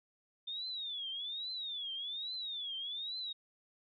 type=tone with vibrato; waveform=sine; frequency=3578 Hz; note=A7; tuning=28 cents sharp; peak=-38 dBFS; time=0.47-3.33 s; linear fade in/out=10 ms; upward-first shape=triangle; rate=1.2 Hz; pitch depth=240 cents each way; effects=none